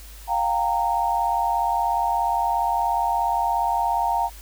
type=tone cluster; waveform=sine; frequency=706 / 786 / 923 Hz; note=F5 / G5 / A#5; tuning=+19 / +4 / -17 cents; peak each=-25 / -25 / -22 dBFS; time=0.27-4.3 s; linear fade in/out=50 ms; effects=added 51 Hz sine -40 dBFS peak until 4.41 s + white hiss -46 dBFS RMS until 4.41 s